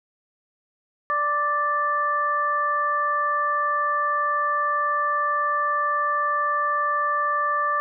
harmonic tone, 587.3 Hz, D5, in tune, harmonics 1 / 2 / 3, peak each -31 / -21 / -28 dBFS, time 1.1-7.8 s, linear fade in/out 0 ms, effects none

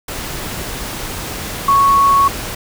sine tone in noise, 1108.7 Hz, C#6, in tune, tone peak -8 dBFS, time 1.68-2.28 s, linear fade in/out 5 ms, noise pink, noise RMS -25 dBFS, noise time 0.08-2.55 s, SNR +14 dB, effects none

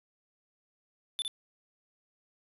square tone with echo, 3520 Hz, A7, in tune, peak -30 dBFS, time 1.19-1.22 s, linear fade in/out 0 ms, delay 59 ms, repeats 1, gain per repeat -4 dB, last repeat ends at 1.279 s, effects resampled to 32000 Hz

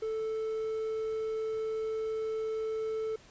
triangle tone, 440 Hz, A4, in tune, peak -29 dBFS, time 0.02-3.16 s, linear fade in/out 5 ms, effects pink hiss -57 dBFS RMS until 3.3 s + resampled to 16000 Hz

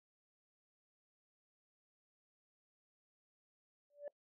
sine tone with exponential growth, 580 Hz, D5, 22 cents flat, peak -37 dBFS, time 3.9-4.08 s, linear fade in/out 2 ms, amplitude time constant 37 ms, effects noise-tail reverb RT60 0.1 s tail -22 dB re dry + tanh soft clip ceiling -39 dBFS

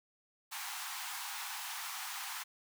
pink high-pass noise, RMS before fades -42 dBFS, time 0.51-2.44 s, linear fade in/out 20 ms, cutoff 760 Hz, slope 96 dB/octave, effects none

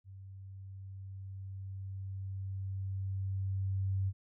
sine tone with level ramp, 96.4 Hz, G2, 28 cents flat, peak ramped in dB -47 to -29 dBFS, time 0.04-4.13 s, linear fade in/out 50 ms, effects none

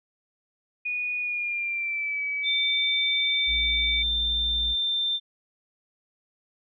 sine tone with pitch glide, 2463 to 2285 Hz, D#7 to D7, -18 to -48 cents, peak -26 dBFS, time 0.85-4.03 s, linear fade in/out 10 ms, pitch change -130 cents, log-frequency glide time 1.2-2.23 s
sine tone, 3579 Hz, A7, 29 cents sharp, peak -23 dBFS, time 2.43-5.2 s, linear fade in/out 50 ms
triangle tone with vibrato, 60.8 Hz, B1, 26 cents flat, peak -29 dBFS, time 3.46-4.76 s, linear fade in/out 50 ms, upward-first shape square, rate 12 Hz, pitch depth 22 cents each way
effects none

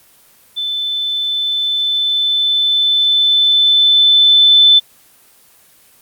sine tone with level ramp, 3520 Hz, A7, in tune, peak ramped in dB -17 to -4 dBFS, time 0.56-4.8 s, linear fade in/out 20 ms, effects white hiss -48 dBFS RMS until 6.01 s + Opus 24 kbps

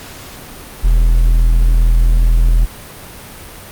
triangle tone, 41.2 Hz, E1, in tune, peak -5 dBFS, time 0.83-2.66 s, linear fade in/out 20 ms, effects pink hiss -33 dBFS RMS until 3.71 s + Opus 48 kbps

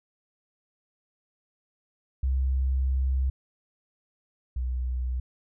sine tone pair in turn, 65.7 / 62.53 Hz, C2 / B1, +8 / +22 cents, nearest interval minor second, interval 86 cents, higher first, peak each -22 / -26 dBFS, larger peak first, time 2.23-3.3 / 4.56-5.2 s, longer first, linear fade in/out 5 ms, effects none

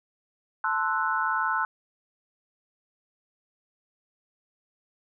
sine chord, F# half-diminished seventh, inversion first, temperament equal, 880 / 1046.5 / 1318.5 / 1480 Hz, A5 / C6 / E6 / F#6, 0 / 0 / 0 / 0 cents, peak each -30 / -30 / -29 / -28 dBFS, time 0.64-1.65 s, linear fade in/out 2 ms, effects none

